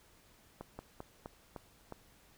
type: slowing click train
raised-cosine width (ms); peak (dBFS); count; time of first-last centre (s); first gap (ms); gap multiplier
1; -29; 6; 0.61-1.923; 180; 1.19
effects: pink hiss -64 dBFS RMS until 2.37 s